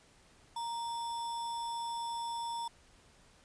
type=tone with sample-and-hold; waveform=sine; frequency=932.3 Hz; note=A#5; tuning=in tune; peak=-35 dBFS; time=0.56-2.68 s; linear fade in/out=5 ms; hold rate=4410 Hz; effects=pink hiss -63 dBFS RMS until 3.44 s + resampled to 22050 Hz